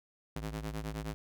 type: ring-modulated tone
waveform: sawtooth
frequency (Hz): 107.2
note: A2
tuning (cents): -45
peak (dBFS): -30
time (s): 0.36-1.14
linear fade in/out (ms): 0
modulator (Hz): 48.8
effects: none